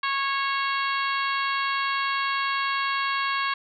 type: harmonic tone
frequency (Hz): 550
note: C#5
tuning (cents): -14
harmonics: 2 / 3 / 4 / 5 / 6 / 7 / 8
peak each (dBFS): -26 / -30 / -32 / -34 / -36 / -37 / -38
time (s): 0.03-3.54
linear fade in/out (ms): 5
effects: none